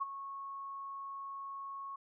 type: tone with ADSR envelope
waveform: sine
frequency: 1100 Hz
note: C#6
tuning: 14 cents flat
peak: -30 dBFS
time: 0-1.96 s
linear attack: 20 ms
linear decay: 22 ms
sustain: -11 dB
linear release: 6 ms
effects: none